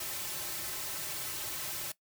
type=noise with comb filter; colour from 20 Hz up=white; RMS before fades=-38 dBFS; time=0-1.92 s; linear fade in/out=5 ms; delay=4.2 ms; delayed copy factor=-1; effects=noise-tail reverb RT60 0.1 s tail -18 dB re dry